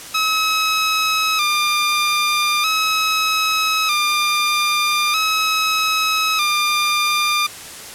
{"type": "tone with vibrato", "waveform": "15% pulse", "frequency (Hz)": 1240, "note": "D#6", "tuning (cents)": -6, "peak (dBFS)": -9, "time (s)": [0.14, 7.47], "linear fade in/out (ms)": 10, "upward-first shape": "square", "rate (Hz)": 0.4, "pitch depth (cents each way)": 58, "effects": ["white hiss -34 dBFS RMS until 7.94 s", "low-pass 11000 Hz 12 dB/octave"]}